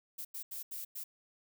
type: noise bursts at uneven times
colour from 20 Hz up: violet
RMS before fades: -42 dBFS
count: 5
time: 0.18-0.25 / 0.34-0.43 / 0.51-0.63 / 0.71-0.85 / 0.95-1.04 s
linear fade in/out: 10 ms
effects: none